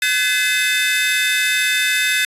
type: tone cluster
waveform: 45% pulse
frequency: 1522 / 1704 / 2042 / 2578 / 3599 Hz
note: F#6 / G#6 / C7 / E7 / A7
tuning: +48 / +44 / -43 / -39 / +38 cents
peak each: -22 dBFS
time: 0.02-2.25 s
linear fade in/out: 2 ms
effects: resampled to 32000 Hz